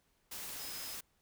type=tone in noise; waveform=sine; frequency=5090 Hz; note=D#8; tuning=39 cents sharp; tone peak=-48 dBFS; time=0.59-0.95 s; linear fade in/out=10 ms; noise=white; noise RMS=-44 dBFS; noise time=0.31-1.01 s; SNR=-7 dB; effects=pink hiss -75 dBFS RMS until 1.21 s

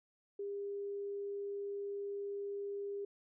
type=tone; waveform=sine; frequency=402.4 Hz; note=G4; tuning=45 cents sharp; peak=-38 dBFS; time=0.39-3.05 s; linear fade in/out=5 ms; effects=none

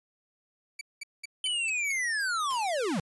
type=tone bursts; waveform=sawtooth; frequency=2300 Hz; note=D7; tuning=37 cents flat; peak=-32 dBFS; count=6; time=0.79-1.922 s; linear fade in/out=5 ms; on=22 ms; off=200 ms
type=linear sweep; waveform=square; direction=down; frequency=3080 to 142.5 Hz; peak=-28 dBFS; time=1.44-3 s; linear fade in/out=2 ms
type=noise with exponential decay; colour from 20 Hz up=white; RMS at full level=-43 dBFS; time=2.5-3.01 s; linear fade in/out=5 ms; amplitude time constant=110 ms
effects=resampled to 24000 Hz

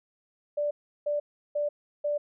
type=tone bursts; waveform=sine; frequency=587.3 Hz; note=D5; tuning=in tune; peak=-25 dBFS; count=4; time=0.57-2.18 s; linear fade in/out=10 ms; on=140 ms; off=350 ms; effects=none

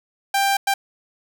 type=tone bursts at uneven times; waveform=sawtooth; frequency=790 Hz; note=G5; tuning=13 cents sharp; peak=-13 dBFS; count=2; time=0.34-0.57 / 0.67-0.74 s; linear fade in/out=5 ms; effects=8-bit

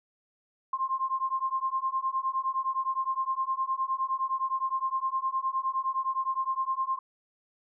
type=beating tone pair; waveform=sine; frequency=1053 / 1062.7 Hz; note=C6 / C6; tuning=+11 / +27 cents; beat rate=9.7 Hz; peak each=-30 dBFS; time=0.73-6.99 s; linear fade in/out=5 ms; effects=none

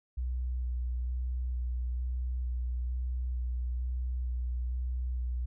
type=tone with vibrato; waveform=sine; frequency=61.74 Hz; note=B1; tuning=in tune; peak=-30 dBFS; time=0.17-5.46 s; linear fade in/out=10 ms; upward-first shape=square; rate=1.1 Hz; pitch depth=14 cents each way; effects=none

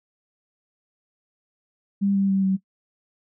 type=tone with pitch steps; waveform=sine; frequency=198.8 / 196.18 / 193.59 / 191.03 Hz; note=G3 / G3 / G3 / G3; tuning=+25 / +2 / -21 / -44 cents; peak=-18 dBFS; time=2.01-2.57 s; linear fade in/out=20 ms; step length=140 ms; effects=noise-tail reverb RT60 0.1 s tail -19 dB re dry

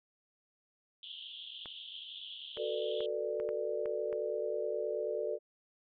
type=band-pass noise; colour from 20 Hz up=white; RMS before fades=-47 dBFS; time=1.03-3.06 s; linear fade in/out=2 ms; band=3000 to 3500 Hz; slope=96 dB/octave
type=clicks; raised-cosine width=0.5 ms; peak=-32 dBFS; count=7; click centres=1.658 / 2.572 / 3.006 / 3.4 / 3.49 / 3.858 / 4.128 s
type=chord; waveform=sine; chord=B minor seventh; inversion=second; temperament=just; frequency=370.4 / 444.5 / 493.9 / 592.7 Hz; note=F#4 / A4 / B4 / D5; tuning=+2 / +18 / 0 / +16 cents; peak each=-41 / -36 / -41 / -37 dBFS; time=2.56-5.39 s; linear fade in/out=50 ms
effects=none

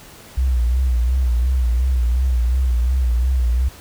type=tone with vibrato; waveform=sine; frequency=62 Hz; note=B1; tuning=7 cents sharp; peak=-14 dBFS; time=0.37-3.69 s; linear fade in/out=10 ms; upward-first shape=sine; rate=2.8 Hz; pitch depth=89 cents each way; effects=pink hiss -42 dBFS RMS until 3.8 s

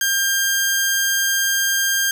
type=tone pair together; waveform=sawtooth; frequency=1598 / 3196 Hz; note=G6 / G7; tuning=+33 / +33 cents; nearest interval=octave; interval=1200 cents; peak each=-15 dBFS; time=0.01-2.11 s; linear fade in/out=2 ms; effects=none

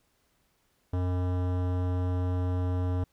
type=tone with hard clipping; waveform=sine; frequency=90.4 Hz; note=F#2; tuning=40 cents flat; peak=-28 dBFS; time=0.93-3.04 s; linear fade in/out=5 ms; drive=18 dB; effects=pink hiss -71 dBFS RMS until 3.12 s

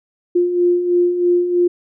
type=beating tone pair; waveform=sine; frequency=350 / 353.1 Hz; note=F4 / F4; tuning=+4 / +19 cents; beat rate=3.1 Hz; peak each=-21 / -13 dBFS; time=0.35-1.68 s; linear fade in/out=10 ms; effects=none

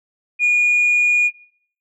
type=tone; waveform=sine; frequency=2441 Hz; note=D#7; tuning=34 cents flat; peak=-10 dBFS; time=0.39-1.31 s; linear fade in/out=50 ms; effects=noise-tail reverb RT60 0.6 s tail -18 dB re dry + tanh soft clip ceiling -10 dBFS

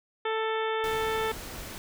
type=harmonic tone; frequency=441.9 Hz; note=A4; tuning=7 cents sharp; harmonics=1 / 2 / 3 / 4 / 5 / 6 / 7 / 8; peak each=-29 / -33 / -35 / -37 / -40 / -45 / -44 / -42 dBFS; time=0.25-1.32 s; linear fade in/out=5 ms
type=noise; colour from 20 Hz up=pink; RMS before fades=-40 dBFS; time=0.84-1.78 s; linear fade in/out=0 ms
effects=none

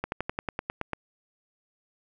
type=slowing click train; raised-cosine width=0.5 ms; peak=-14 dBFS; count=10; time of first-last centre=0.04-0.933 s; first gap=81 ms; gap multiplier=1.05; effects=none

